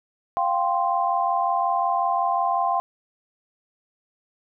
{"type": "chord", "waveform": "sine", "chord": "F suspended second", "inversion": "none", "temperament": "equal", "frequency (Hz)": [698.5, 784, 1046.5], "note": ["F5", "G5", "C6"], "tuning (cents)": [0, 0, 0], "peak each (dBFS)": -24, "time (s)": [0.37, 2.8], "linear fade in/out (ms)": 0, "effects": []}